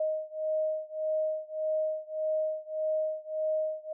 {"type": "beating tone pair", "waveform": "sine", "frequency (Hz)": [623, 624.7], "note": ["D#5", "D#5"], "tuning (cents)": [2, 7], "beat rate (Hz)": 1.7, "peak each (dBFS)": [-31, -32], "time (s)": [0, 3.93], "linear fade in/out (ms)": 5, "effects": []}